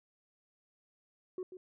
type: tone with echo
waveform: sine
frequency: 368.4 Hz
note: F#4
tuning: 7 cents flat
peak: -34 dBFS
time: 1.38-1.43 s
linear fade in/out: 2 ms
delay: 140 ms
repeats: 1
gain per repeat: -11 dB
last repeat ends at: 1.57 s
effects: tanh soft clip ceiling -34 dBFS